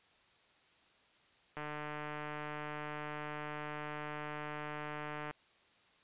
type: click train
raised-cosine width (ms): 0.5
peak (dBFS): -27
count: 562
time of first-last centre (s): 1.57-5.31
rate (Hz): 150
effects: white hiss -67 dBFS RMS until 6.03 s + resampled to 8000 Hz